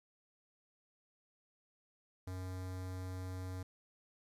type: tone with notch filter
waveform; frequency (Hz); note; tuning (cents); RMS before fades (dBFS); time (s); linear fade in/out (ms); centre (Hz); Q
square; 92.5; F#2; 0; -43; 2.27-3.63; 5; 2800; 1.7
effects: resampled to 32000 Hz + 12-bit